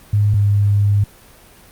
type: tone pair in turn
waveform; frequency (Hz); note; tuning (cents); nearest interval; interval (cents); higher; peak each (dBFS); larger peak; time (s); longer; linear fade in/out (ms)
sine; 103.5 / 101.84; G#2 / G#2; -5 / -33; unison; 28; first; -11; neither; 0.13-0.34 / 0.34-1.04; second; 5
effects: pink hiss -45 dBFS RMS until 1.71 s + Opus 32 kbps